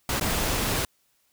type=noise with dropouts; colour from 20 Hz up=pink; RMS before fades=-26 dBFS; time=0.09-0.85 s; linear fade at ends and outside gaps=2 ms; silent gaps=0.198-0.21 s; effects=white hiss -68 dBFS RMS until 1.32 s

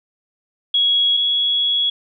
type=tone pair in turn; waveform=sine; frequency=3328 / 3349 Hz; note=G#7 / G#7; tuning=+3 / +14 cents; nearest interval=unison; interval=11 cents; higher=second; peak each=-13 / -15 dBFS; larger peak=first; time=0.74-1.17 / 1.17-1.9 s; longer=second; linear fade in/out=5 ms; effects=none

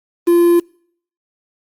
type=tone with quantisation; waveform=triangle; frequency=344.8 Hz; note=F4; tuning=22 cents flat; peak=-6 dBFS; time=0.27-0.6 s; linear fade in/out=10 ms; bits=5; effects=noise-tail reverb RT60 0.6 s tail -26 dB re dry + Opus 32 kbps

